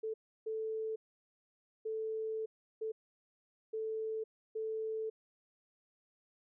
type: tone bursts at uneven times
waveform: sine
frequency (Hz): 440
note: A4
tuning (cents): 0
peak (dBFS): -35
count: 6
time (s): 0.03-0.14 / 0.46-0.96 / 1.85-2.46 / 2.81-2.92 / 3.73-4.24 / 4.55-5.1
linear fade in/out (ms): 10
effects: none